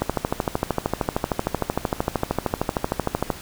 click train, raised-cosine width 1 ms, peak -6 dBFS, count 44, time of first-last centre 0.02-3.302 s, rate 13.1 Hz, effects pink hiss -39 dBFS RMS until 3.41 s

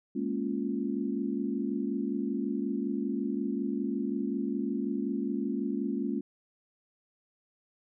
sine chord, Bb minor seventh, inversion third, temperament equal, 207.7 / 233.1 / 277.2 / 349.2 Hz, Ab3 / Bb3 / Db4 / F4, 0 / 0 / 0 / 0 cents, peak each -34 / -34 / -33 / -37 dBFS, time 0.15-6.21 s, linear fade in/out 10 ms, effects none

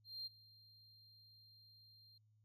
triangle tone with ADSR envelope, 4186 Hz, C8, in tune, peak -40 dBFS, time 0.04-2.18 s, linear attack 220 ms, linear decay 22 ms, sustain -22 dB, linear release 4 ms, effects tanh soft clip ceiling -40 dBFS + added 107 Hz sine -70 dBFS peak until 2.44 s

